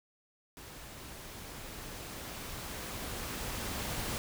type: noise with level ramp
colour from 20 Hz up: pink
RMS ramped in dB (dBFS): -49 to -36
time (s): 0.57-4.18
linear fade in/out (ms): 0
effects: none